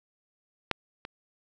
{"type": "clicks", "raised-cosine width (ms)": 0.3, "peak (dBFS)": [-9, -22], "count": 2, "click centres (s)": [0.713, 1.051], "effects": []}